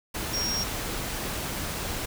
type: tone in noise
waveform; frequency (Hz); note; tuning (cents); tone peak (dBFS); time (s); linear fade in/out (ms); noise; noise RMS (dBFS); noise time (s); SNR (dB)
sine; 5588; F8; 0; -27; 0.33-0.64; 10; pink; -32; 0.14-2.06; +2
effects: none